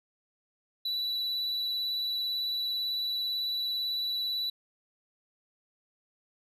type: tone with vibrato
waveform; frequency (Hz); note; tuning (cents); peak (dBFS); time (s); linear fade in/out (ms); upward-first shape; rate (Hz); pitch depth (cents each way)
triangle; 3951; B7; 0; -28; 0.85-4.5; 5; sine; 18; 14
effects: none